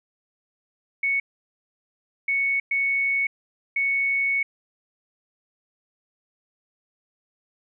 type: tone bursts at uneven times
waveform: sine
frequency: 2217 Hz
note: C#7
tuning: in tune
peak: -20 dBFS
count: 4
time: 1.03-1.2 / 2.28-2.6 / 2.71-3.27 / 3.76-4.43 s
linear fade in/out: 5 ms
effects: none